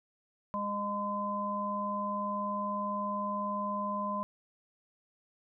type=harmonic tone; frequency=204.6 Hz; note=G#3; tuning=26 cents flat; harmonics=1 / 3 / 5; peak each=-37 / -39 / -33 dBFS; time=0.54-4.23 s; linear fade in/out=0 ms; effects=none